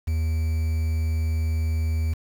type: tone with quantisation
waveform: triangle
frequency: 80 Hz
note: D#2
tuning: 49 cents sharp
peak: -19 dBFS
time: 0.07-2.14 s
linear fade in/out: 10 ms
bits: 7
effects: none